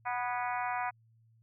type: harmonic tone with a mistuned harmonic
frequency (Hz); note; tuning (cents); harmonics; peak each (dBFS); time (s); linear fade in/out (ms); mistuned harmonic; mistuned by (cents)
245.7; B3; -9; 3 / 4 / 5 / 6 / 7 / 8 / 9 / 10; -35 / -36 / -41 / -42 / -45 / -44 / -46 / -47; 0.05-0.91; 20; 7; -42
effects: added 113 Hz sine -62 dBFS peak until 1.42 s